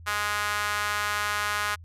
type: tone with high-pass filter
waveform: sawtooth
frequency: 207.7 Hz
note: G#3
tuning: in tune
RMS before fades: -28 dBFS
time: 0.06-1.76 s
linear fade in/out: 20 ms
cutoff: 1300 Hz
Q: 2.3
effects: added 84 Hz sine -43 dBFS peak until 1.84 s + resampled to 32000 Hz